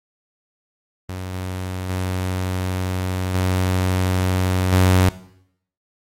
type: tone with level steps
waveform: sawtooth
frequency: 92.5 Hz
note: F#2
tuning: in tune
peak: -23 / -21 / -17 / -13 / -8 dBFS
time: 1.09-5.09 s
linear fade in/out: 0 ms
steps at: 1.33 / 1.89 / 3.34 / 4.72 s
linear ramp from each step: 10 ms
effects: noise-tail reverb RT60 0.7 s tail -17 dB re dry + MP3 64 kbps